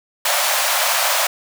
pink high-pass noise, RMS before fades -18 dBFS, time 0.25-1.27 s, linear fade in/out 5 ms, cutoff 550 Hz, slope 96 dB/octave, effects none

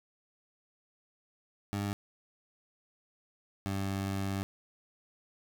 20% pulse tone pair in turn, 101.2 / 97.57 Hz, G#2 / G2, -44 / -8 cents, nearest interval minor second, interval 64 cents, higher first, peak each -27 dBFS, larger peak neither, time 1.73-1.93 / 3.66-4.43 s, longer second, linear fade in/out 0 ms, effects none

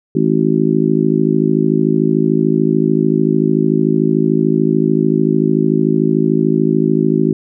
harmonic tone, 53.5 Hz, A1, 48 cents flat, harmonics 3 / 4 / 5 / 6 / 7, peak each -17 / -17 / -17 / -17 / -17 dBFS, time 0.15-7.33 s, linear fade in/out 5 ms, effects none

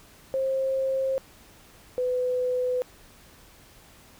sine tone pair in turn, 532 / 501.5 Hz, C5 / B4, +29 / +26 cents, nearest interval minor second, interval 103 cents, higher first, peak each -23 dBFS, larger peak neither, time 0.34-1.18 / 1.98-2.82 s, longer neither, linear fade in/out 0 ms, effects pink hiss -53 dBFS RMS until 4.19 s

